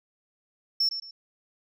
sine tone with echo, 5400 Hz, E8, 41 cents sharp, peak -19 dBFS, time 0.8-0.89 s, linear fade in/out 5 ms, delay 110 ms, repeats 2, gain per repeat -11 dB, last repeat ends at 1.11 s, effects tanh soft clip ceiling -19 dBFS

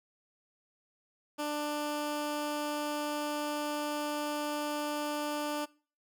15% pulse tone, 296.2 Hz, D4, 15 cents sharp, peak -26 dBFS, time 1.38-5.66 s, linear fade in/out 20 ms, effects noise-tail reverb RT60 0.4 s tail -22 dB re dry

